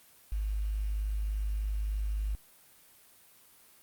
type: tone with quantisation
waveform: sine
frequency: 51.7 Hz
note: G#1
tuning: 7 cents flat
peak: -29 dBFS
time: 0.32-2.35 s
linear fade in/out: 0 ms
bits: 9
effects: white hiss -59 dBFS RMS until 3.82 s + Opus 32 kbps